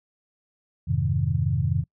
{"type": "chord", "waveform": "sine", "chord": "F minor seventh", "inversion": "none", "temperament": "equal", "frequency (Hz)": [87.31, 103.83, 130.81, 155.56], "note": ["F2", "Ab2", "C3", "Eb3"], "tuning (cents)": [0, 0, 0, 0], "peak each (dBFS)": [-27, -27, -25, -27], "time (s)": [0.87, 1.84], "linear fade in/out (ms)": 20, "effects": ["noise-tail reverb RT60 0.1 s tail -25 dB re dry"]}